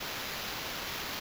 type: noise with sample-and-hold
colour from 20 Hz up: blue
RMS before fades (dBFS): -38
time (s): 0-1.2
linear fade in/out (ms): 10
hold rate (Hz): 8820
effects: none